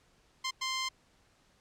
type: tone bursts at uneven times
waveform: 10% pulse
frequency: 1046.5 Hz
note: C6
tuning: in tune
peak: -23 dBFS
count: 2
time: 0.44-0.51 / 0.61-0.89 s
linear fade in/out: 10 ms
effects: pink hiss -67 dBFS RMS until 1.6 s + low-pass 8000 Hz 12 dB/octave